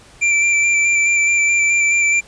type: tone with vibrato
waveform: square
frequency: 2350 Hz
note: D7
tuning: 1 cent sharp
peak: -13 dBFS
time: 0.21-2.21 s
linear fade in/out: 20 ms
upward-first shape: square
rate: 4.7 Hz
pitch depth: 15 cents each way
effects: pink hiss -45 dBFS RMS until 2.27 s + resampled to 22050 Hz